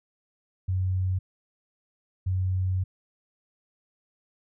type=tone bursts at uneven times; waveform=sine; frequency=93 Hz; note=F#2; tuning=9 cents sharp; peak=-23 dBFS; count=2; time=0.68-1.19 / 2.26-2.84 s; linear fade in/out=10 ms; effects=none